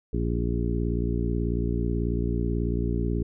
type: harmonic tone with a mistuned harmonic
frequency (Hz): 58.27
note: A#1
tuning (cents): 0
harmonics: 1 / 2 / 3 / 4 / 5 / 6 / 7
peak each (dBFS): -27 / -30 / -32 / -33 / -34 / -35 / -35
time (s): 0.13-3.23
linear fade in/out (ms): 5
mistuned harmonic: 7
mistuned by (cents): +24
effects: none